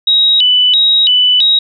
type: tone with vibrato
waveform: sine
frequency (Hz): 3372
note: G#7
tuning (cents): +26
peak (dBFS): -6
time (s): 0.07-1.59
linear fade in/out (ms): 5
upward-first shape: square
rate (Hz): 1.5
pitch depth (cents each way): 210
effects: none